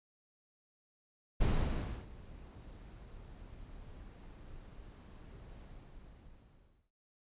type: noise with ADSR envelope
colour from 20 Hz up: brown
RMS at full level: -29 dBFS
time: 1.4-6.91 s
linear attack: 13 ms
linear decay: 650 ms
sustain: -22 dB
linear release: 1300 ms
effects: resampled to 8000 Hz